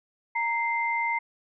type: tone pair together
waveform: sine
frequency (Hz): 930 / 2088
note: A#5 / C7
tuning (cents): -4 / -4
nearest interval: octave + major second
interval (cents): 1400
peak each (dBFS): -27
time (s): 0.35-1.19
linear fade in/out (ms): 10
effects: none